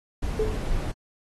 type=noise; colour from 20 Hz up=brown; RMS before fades=-27 dBFS; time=0.22-0.92 s; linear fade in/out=10 ms
type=tone with exponential decay; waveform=sine; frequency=432.9 Hz; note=A4; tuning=28 cents flat; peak=-19 dBFS; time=0.39-0.68 s; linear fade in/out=5 ms; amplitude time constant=61 ms
effects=AAC 32 kbps